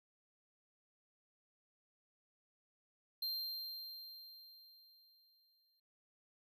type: tone with exponential decay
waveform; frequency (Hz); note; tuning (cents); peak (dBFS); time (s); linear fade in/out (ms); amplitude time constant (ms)
square; 4172; C8; -6; -37; 3.22-5.8; 5; 560
effects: none